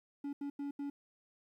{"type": "tone bursts at uneven times", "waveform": "triangle", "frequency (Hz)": 283.6, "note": "C#4", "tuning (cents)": 40, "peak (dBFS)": -35, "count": 4, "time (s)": [[0.24, 0.33], [0.41, 0.5], [0.59, 0.71], [0.79, 0.9]], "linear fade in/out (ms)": 5, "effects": ["12-bit"]}